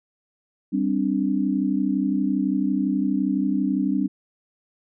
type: chord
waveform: sine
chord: G suspended fourth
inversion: none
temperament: equal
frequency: 196 / 261.6 / 293.7 Hz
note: G3 / C4 / D4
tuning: 0 / 0 / 0 cents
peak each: -24 dBFS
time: 0.72-4.08 s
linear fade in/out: 20 ms
effects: none

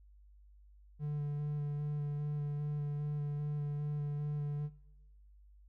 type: tone with vibrato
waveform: triangle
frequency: 146.83 Hz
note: D3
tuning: in tune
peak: -32 dBFS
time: 0.99-4.7 s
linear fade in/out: 50 ms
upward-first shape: square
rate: 2.5 Hz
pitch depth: 12 cents each way
effects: noise-tail reverb RT60 1.0 s tail -20 dB re dry + added 50 Hz sine -57 dBFS peak until 5.68 s

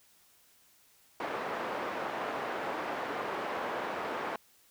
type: band-pass noise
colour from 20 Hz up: pink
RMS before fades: -36 dBFS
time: 1.2-4.36 s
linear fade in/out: 2 ms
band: 450 to 1500 Hz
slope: 12 dB/octave
effects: white hiss -64 dBFS RMS until 4.7 s

